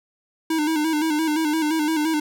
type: tone with vibrato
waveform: square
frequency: 311.1 Hz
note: D#4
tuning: in tune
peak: -20 dBFS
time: 0.5-2.2 s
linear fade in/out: 5 ms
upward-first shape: square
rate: 5.8 Hz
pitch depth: 58 cents each way
effects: none